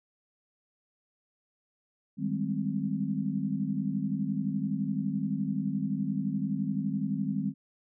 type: chord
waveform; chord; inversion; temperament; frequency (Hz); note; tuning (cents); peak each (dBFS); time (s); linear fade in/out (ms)
sine; Ab major seventh; second; equal; 155.56 / 196 / 207.7 / 261.6; Eb3 / G3 / Ab3 / C4; 0 / 0 / 0 / 0; -35 / -32 / -33 / -34; 2.17-7.54; 50
effects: none